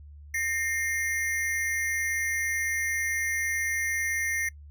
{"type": "ring-modulated tone", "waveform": "square", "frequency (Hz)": 1975.5, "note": "B6", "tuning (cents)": 0, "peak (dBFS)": -24, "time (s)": [0.34, 4.49], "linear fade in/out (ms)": 5, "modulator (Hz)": 141, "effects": ["noise-tail reverb RT60 0.1 s tail -24 dB re dry", "added 73 Hz sine -44 dBFS peak until 4.7 s"]}